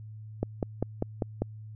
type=click train; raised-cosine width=2 ms; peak=-14 dBFS; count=6; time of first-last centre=0.43-1.42 s; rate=5.05 Hz; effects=added 108 Hz sine -41 dBFS peak until 1.75 s